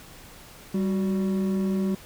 triangle tone pair together, 194.7 / 370.2 Hz, G3 / F#4, -12 / +1 cents, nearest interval major seventh, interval 1113 cents, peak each -21 / -29 dBFS, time 0.74-1.95 s, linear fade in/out 5 ms, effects pink hiss -47 dBFS RMS until 2.05 s

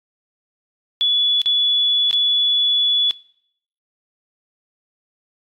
sine tone with dropouts, 3421 Hz, A7, 49 cents flat, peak -14 dBFS, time 1.01-3.11 s, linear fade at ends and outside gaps 0 ms, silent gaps 1.417-1.459 / 2.111-2.129 s, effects noise-tail reverb RT60 0.7 s tail -22 dB re dry + AAC 64 kbps

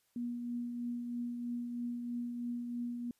sine tone with tremolo, 240.2 Hz, B3, 48 cents flat, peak -34 dBFS, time 0.16-3.11 s, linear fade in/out 2 ms, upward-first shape triangle, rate 3.1 Hz, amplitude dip 40%, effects white hiss -75 dBFS RMS until 3.19 s + resampled to 32000 Hz

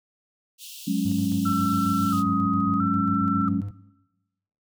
pink high-pass noise, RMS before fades -41 dBFS, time 0.58-2.24 s, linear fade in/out 50 ms, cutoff 2700 Hz, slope 96 dB/octave
sine chord, F# suspended second, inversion none, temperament equal with one note detuned, 182.77 / 207.7 / 277.2 Hz, F#3 / G#3 / C#4, -21 / 0 / 0 cents, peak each -26 / -25 / -26 dBFS, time 0.87-3.61 s, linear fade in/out 10 ms
triangle tone with tremolo, 100.8 Hz, G2, 49 cents sharp, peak -26 dBFS, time 1.05-3.71 s, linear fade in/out 5 ms, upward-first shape square, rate 7.4 Hz, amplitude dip 45%
sine tone with vibrato, 1296 Hz, E6, 30 cents flat, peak -25 dBFS, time 1.45-3.49 s, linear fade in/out 10 ms, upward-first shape square, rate 0.74 Hz, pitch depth 55 cents each way
effects noise-tail reverb RT60 1.0 s tail -19 dB re dry

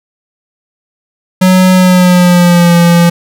square tone with pitch glide, 185 to 171.62 Hz, F#3 to F3, 0 to -30 cents, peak -4 dBFS, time 1.41-3.1 s, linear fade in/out 10 ms, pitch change -130 cents, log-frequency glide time 1.73-2.75 s, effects none

